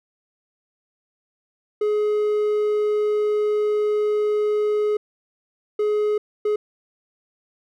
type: tone bursts at uneven times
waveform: triangle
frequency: 421 Hz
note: G#4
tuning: 24 cents sharp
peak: -16 dBFS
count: 3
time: 1.81-4.97 / 5.79-6.18 / 6.45-6.56 s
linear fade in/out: 5 ms
effects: none